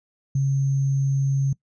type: tone with sample-and-hold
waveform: sine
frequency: 136.6 Hz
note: C#3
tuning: 25 cents flat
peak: -18 dBFS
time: 0.35-1.53 s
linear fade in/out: 5 ms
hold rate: 6300 Hz
effects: noise-tail reverb RT60 0.1 s tail -21 dB re dry + resampled to 22050 Hz